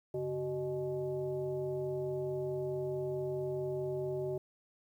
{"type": "tone with frequency modulation", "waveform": "sine", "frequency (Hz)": 377.8, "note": "F#4", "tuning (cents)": 36, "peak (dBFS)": -33, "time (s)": [0.14, 4.38], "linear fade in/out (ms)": 5, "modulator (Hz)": 237, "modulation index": 0.89, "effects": ["11-bit"]}